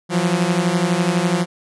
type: beating tone pair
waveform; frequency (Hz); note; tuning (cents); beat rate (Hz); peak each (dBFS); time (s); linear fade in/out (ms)
sawtooth; 169.5 / 181.5; E3 / F#3; +49 / -33; 12; -15; 0.09-1.46; 50
effects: resampled to 24000 Hz